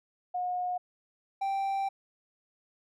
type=tone pair in turn; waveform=sine / triangle; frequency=722 / 783.1 Hz; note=F#5 / G5; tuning=-43 / -2 cents; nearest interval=minor second; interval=141 cents; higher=second; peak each=-29 / -26 dBFS; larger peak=second; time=0.34-0.78 / 1.41-1.89 s; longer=second; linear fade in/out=10 ms; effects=none